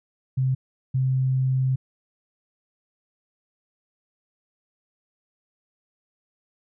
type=tone pair in turn; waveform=sine; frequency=130.81 / 130.81 Hz; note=C3 / C3; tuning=0 / 0 cents; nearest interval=unison; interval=0 cents; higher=neither; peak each=-19 dBFS; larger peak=neither; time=0.37-0.55 / 0.94-1.76 s; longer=second; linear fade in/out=10 ms; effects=none